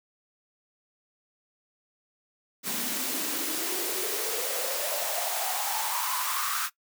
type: noise with high-pass filter sweep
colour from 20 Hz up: white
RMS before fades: -30 dBFS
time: 2.63-6.7 s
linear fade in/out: 50 ms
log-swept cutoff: 210 to 1300 Hz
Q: 6.5
effects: noise-tail reverb RT60 0.1 s tail -19 dB re dry